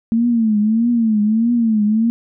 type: tone with vibrato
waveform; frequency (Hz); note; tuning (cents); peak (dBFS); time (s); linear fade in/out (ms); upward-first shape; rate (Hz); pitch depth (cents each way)
sine; 223.6; A3; +28; -12; 0.12-2.1; 0; triangle; 1.6; 140
effects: none